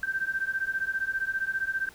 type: beating tone pair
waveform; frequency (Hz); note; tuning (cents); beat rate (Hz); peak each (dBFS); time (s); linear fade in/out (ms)
sine; 1557 / 1572; G6 / G6; -12 / +4; 15; -30; 0.03-1.89; 2
effects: pink hiss -53 dBFS RMS until 1.94 s